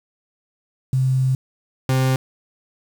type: tone pair in turn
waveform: sine / 40% pulse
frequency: 130.81 / 130.81 Hz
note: C3 / C3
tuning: 0 / 0 cents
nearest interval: unison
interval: 0 cents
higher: neither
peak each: -15 dBFS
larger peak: neither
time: 0.93-1.35 / 1.89-2.16 s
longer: first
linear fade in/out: 2 ms
effects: 7-bit